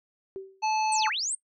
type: tone with exponential decay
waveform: sine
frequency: 385.1 Hz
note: G4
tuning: 31 cents flat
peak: -31 dBFS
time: 0.36-0.67 s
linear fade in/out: 0 ms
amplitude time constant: 66 ms
type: harmonic tone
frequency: 868 Hz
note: A5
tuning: 24 cents flat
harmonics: 1 / 3 / 5 / 7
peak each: -24 / -34 / -38 / -41 dBFS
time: 0.62-1.1 s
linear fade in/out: 20 ms
type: linear two-way sweep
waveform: sine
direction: down then up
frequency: 8870 to 1000 to 8870 Hz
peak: -27 dBFS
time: 0.92-1.35 s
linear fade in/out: 2 ms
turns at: 1.08 s
effects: noise-tail reverb RT60 0.1 s tail -21 dB re dry

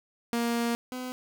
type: tone pair in turn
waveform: sawtooth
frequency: 234.9 / 253.1 Hz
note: A#3 / B3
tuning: +13 / +43 cents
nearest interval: minor second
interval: 130 cents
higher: second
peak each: -22 / -30 dBFS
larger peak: first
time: 0.33-0.75 / 0.92-1.12 s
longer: first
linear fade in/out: 0 ms
effects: 8-bit

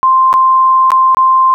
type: tone with dropouts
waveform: sine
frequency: 1046.5 Hz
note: C6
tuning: in tune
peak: -5 dBFS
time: 0.03-1.54 s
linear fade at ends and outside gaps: 0 ms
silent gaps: 0.329-0.339 / 0.905-0.918 / 1.147-1.17 s
effects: none

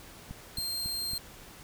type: click train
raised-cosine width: 5 ms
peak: -28 dBFS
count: 4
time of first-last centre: 0.31-1.134 s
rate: 3.64 Hz
type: tone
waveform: sawtooth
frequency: 4186 Hz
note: C8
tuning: in tune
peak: -29 dBFS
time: 0.57-1.18 s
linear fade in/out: 2 ms
effects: pink hiss -50 dBFS RMS until 1.63 s

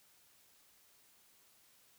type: silence
effects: white hiss -67 dBFS RMS until 1.98 s

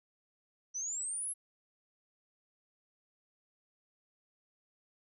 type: exponential sweep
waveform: sine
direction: up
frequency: 5850 to 11175 Hz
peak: -35 dBFS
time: 0.74-1.34 s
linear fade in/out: 20 ms
effects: none

